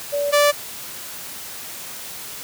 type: tone pair in turn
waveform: sine / sawtooth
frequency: 575 / 583.4 Hz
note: D5 / D5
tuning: -37 / -12 cents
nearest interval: unison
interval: 25 cents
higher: second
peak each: -19 / -9 dBFS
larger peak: second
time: 0.12-0.32 / 0.32-0.52 s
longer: neither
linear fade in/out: 20 ms
effects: white hiss -34 dBFS RMS until 2.43 s + high-pass 60 Hz 12 dB/octave